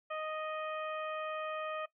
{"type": "harmonic tone", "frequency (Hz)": 622.3, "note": "D#5", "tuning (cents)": 0, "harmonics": [1, 2, 3, 4, 5], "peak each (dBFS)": [-39, -40, -49, -48, -53], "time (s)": [0.1, 1.86], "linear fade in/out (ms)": 10, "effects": ["noise-tail reverb RT60 0.1 s tail -17 dB re dry"]}